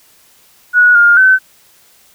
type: tone with pitch steps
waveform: sine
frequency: 1462 / 1413 / 1525 Hz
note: F#6 / F6 / G6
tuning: -21 / +20 / -48 cents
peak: -4 dBFS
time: 0.73-1.39 s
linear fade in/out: 50 ms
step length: 220 ms
effects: white hiss -48 dBFS RMS until 2.14 s